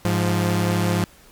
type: tone pair together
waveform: sawtooth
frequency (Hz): 103.83 / 174.62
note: G#2 / F3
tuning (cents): 0 / 0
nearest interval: major sixth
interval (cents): 900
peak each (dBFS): -17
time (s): 0.05-1.04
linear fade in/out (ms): 0
effects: pink hiss -50 dBFS RMS until 1.31 s + MP3 96 kbps